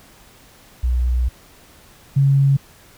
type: tone pair in turn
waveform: sine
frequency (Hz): 61.5 / 138.06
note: B1 / C#3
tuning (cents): -7 / -7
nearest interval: octave + major second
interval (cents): 1400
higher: second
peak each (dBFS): -15 / -11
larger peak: second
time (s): 0.83-1.29 / 2.16-2.57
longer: first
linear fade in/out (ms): 10
effects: pink hiss -48 dBFS RMS until 2.97 s